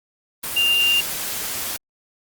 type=tone in noise; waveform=sine; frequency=2794 Hz; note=F7; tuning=in tune; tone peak=-15 dBFS; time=0.56-1.01 s; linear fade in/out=10 ms; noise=white; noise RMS=-27 dBFS; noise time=0.43-1.77 s; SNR=+9 dB; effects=Opus 32 kbps